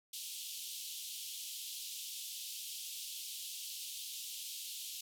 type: band-pass noise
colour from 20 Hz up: pink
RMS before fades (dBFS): -45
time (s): 0.13-5.01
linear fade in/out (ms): 5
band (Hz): 2900 to 16000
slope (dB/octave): 48
effects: none